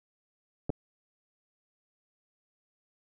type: clicks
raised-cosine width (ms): 2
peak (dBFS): -18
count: 2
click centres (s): 0.695 / 0.702
effects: none